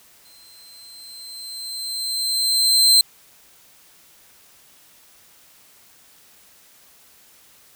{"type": "tone with exponential growth", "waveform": "sawtooth", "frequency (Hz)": 4113, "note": "C8", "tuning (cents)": -30, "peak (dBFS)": -7, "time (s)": [0.25, 3.01], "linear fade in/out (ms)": 2, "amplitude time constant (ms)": 600, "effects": ["white hiss -52 dBFS RMS until 7.75 s"]}